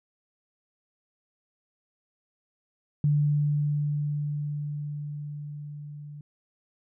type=tone with level ramp; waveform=sine; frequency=147.1 Hz; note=D3; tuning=3 cents sharp; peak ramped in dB=-19 to -39 dBFS; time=3.04-6.21 s; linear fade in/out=2 ms; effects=none